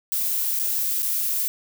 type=noise with dropouts; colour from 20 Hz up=violet; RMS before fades=-24 dBFS; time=0.12-1.48 s; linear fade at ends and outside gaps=0 ms; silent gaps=0.591-0.597 / 1.022-1.029 s; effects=none